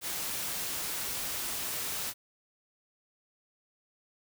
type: noise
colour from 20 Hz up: white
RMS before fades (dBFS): -35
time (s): 0.01-2.14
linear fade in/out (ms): 50
effects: none